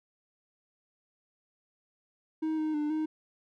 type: tone with pitch steps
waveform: triangle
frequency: 315.2 / 310.6 / 298.4 / 311.6 Hz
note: D#4 / D#4 / D4 / D#4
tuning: +23 / -3 / +28 / +3 cents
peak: -26 dBFS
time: 2.42-3.06 s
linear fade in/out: 10 ms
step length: 160 ms
effects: none